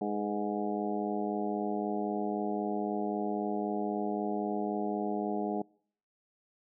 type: harmonic tone with a mistuned harmonic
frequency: 103.83 Hz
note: G#2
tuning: in tune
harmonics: 2 / 3 / 4 / 5 / 6 / 7 / 8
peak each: -35 / -37 / -36 / -45 / -41 / -37 / -43 dBFS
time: 0.01-5.62 s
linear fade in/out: 5 ms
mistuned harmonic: 5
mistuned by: -62 cents
effects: noise-tail reverb RT60 0.6 s tail -26 dB re dry